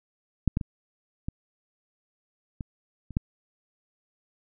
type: clicks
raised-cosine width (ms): 5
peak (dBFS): -8 / -12 / -19 / -18 / -21 / -28 / -11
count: 7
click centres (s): 0.477 / 0.571 / 0.612 / 1.285 / 2.608 / 3.107 / 3.169
effects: none